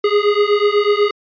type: beating tone pair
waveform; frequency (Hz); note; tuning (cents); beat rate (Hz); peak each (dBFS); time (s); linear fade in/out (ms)
square; 409.2 / 417.3; G#4 / G#4; -26 / +8; 8.1; -16; 0.04-1.11; 5
effects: resampled to 11025 Hz